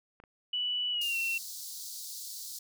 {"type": "clicks", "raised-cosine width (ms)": 0.5, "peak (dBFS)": [-36, -37], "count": 2, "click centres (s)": [0.201, 0.238]}
{"type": "tone with pitch glide", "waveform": "sine", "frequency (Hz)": [2960, 2714], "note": ["F#7", "E7"], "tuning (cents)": [0, 50], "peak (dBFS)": -29, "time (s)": [0.53, 1.38], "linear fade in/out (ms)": 5, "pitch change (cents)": -150, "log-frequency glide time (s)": [0.91, 1.17]}
{"type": "high-pass noise", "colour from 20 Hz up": "pink", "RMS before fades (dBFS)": -42, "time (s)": [1.01, 2.59], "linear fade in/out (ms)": 5, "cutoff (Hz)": 4100, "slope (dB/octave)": 48}
{"effects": []}